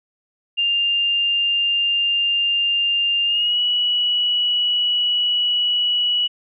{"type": "tone with pitch glide", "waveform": "sine", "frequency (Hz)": [2800, 2934], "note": ["F7", "F#7"], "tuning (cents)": [4, -15], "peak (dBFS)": -16, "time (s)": [0.57, 6.28], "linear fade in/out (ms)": 20, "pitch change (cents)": 81, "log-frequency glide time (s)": [3.25, 3.59], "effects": []}